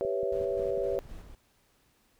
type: chord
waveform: sine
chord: C# half-diminished seventh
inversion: second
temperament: equal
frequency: 392 / 493.9 / 554.4 / 659.3 Hz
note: G4 / B4 / C#5 / E5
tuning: 0 / 0 / 0 / 0 cents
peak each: -32 / -33 / -32 / -37 dBFS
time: 0.01-0.99 s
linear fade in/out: 0 ms
type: click train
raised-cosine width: 3 ms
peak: -32 dBFS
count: 5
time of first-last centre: 0.05-0.777 s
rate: 5.5 Hz
type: noise with tremolo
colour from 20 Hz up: brown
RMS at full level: -44 dBFS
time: 0.32-1.35 s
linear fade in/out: 5 ms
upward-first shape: square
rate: 3.9 Hz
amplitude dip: 40%
effects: pink hiss -68 dBFS RMS until 2.19 s